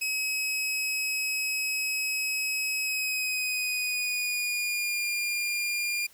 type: tone with pitch glide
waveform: sawtooth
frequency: 2550 to 2407 Hz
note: D#7 to D7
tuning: +42 to +42 cents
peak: -24 dBFS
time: 0.01-6.07 s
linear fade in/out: 10 ms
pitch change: -100 cents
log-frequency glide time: 2.85-5.04 s
effects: white hiss -57 dBFS RMS until 6.13 s